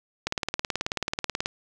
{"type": "click train", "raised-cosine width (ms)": 0.2, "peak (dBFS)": -9, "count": 23, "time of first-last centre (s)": [0.27, 1.459], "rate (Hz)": 18.5, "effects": []}